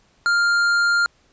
sine tone with tanh clipping, 1400 Hz, F6, 4 cents sharp, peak -17 dBFS, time 0.26-1.06 s, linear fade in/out 0 ms, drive 12 dB, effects pink hiss -59 dBFS RMS until 1.32 s + resampled to 16000 Hz

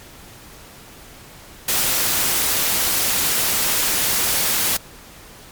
white noise, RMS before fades -19 dBFS, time 1.68-4.77 s, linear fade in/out 5 ms, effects pink hiss -42 dBFS RMS until 5.51 s + MP3 96 kbps

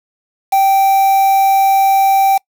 triangle tone with quantisation, 780 Hz, G5, 9 cents flat, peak -6 dBFS, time 0.52-2.38 s, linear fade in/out 10 ms, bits 4, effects noise-tail reverb RT60 0.1 s tail -25 dB re dry

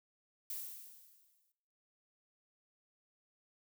violet noise with exponential decay, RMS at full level -40 dBFS, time 0.5-1.52 s, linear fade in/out 2 ms, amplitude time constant 220 ms, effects noise-tail reverb RT60 0.9 s tail -19 dB re dry

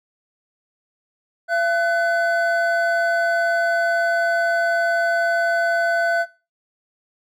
triangle tone pair together, 679.8 / 1502 Hz, F5 / F#6, -47 / +26 cents, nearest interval octave + major second, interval 1373 cents, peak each -18 / -18 dBFS, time 1.48-6.26 s, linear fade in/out 50 ms, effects noise-tail reverb RT60 0.3 s tail -19 dB re dry

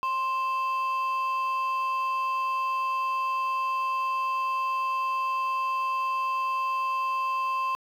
sine tone pair together, 1048.5 / 2642 Hz, C6 / E7, +3 / +3 cents, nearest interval octave + major third, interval 1600 cents, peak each -23 / -33 dBFS, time 0.03-7.75 s, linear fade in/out 0 ms, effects tanh soft clip ceiling -23 dBFS + 9-bit

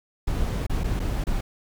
brown noise with dropouts, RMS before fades -25 dBFS, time 0.27-1.41 s, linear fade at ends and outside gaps 5 ms, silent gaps 0.667-0.696 / 0.836-0.841 / 0.994-1 / 1.24-1.268 s, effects none

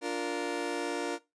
30% pulse chord, Bb major, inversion first, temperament just, 291.4 / 349.6 / 466.2 Hz, D4 / F4 / Bb4, -13 / +2 / 0 cents, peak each -33 dBFS, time 0.01-1.19 s, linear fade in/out 50 ms, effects noise-tail reverb RT60 0.2 s tail -17 dB re dry + resampled to 22050 Hz

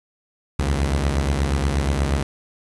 sawtooth beating tone pair, 68.2 / 76.6 Hz, C#2 / D#2, -28 / -27 cents, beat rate 8.4 Hz, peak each -16 / -20 dBFS, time 0.59-2.23 s, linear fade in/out 5 ms, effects resampled to 24000 Hz + 7-bit

